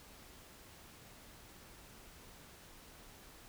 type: silence
effects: pink hiss -57 dBFS RMS until 3.48 s